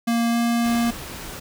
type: tone with pitch glide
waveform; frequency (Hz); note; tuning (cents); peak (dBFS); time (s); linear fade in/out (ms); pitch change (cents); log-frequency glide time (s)
square; 233.1 to 234.7; A#3 to A#3; 0 to +12; -19; 0.07-0.91; 10; +12; 0.31-0.36
type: noise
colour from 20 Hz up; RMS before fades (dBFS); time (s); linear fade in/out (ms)
pink; -35; 0.64-1.4; 10
effects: none